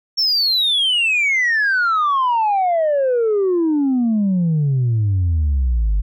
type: exponential sweep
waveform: sine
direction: down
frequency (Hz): 5500 to 47.35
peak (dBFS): -12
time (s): 0.17-6.02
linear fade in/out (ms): 20
effects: tanh soft clip ceiling -12 dBFS